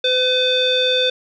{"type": "tone with low-pass filter", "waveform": "square", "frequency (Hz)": 508, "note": "B4", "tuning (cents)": 49, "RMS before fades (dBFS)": -17, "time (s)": [0.04, 1.1], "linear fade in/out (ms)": 5, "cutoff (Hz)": 3600, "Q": 8.4, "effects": []}